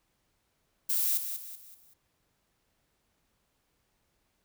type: noise with echo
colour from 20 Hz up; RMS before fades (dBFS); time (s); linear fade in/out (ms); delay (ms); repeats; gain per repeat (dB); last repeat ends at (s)
violet; -28; 0.89-1.18; 10; 190; 4; -8; 1.94
effects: pink hiss -75 dBFS RMS until 4.44 s